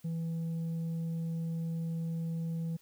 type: tone with tanh clipping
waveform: sine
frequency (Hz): 164.81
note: E3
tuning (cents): 0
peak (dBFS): -33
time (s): 0.04-2.77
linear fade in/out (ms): 10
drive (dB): 3
effects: white hiss -65 dBFS RMS until 2.81 s